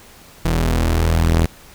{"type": "tone pair together", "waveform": "sawtooth", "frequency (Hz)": [40.73, 82], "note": ["E1", "E2"], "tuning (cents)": [-20, -9], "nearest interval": "octave", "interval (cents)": 1211, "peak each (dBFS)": -13, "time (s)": [0.45, 1.46], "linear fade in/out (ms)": 0, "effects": ["pink hiss -44 dBFS RMS until 1.74 s"]}